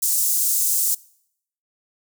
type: high-pass noise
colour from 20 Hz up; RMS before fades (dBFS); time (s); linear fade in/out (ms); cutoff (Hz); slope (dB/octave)
pink; -20; 0.02-0.95; 10; 7000; 24
effects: noise-tail reverb RT60 0.7 s tail -23 dB re dry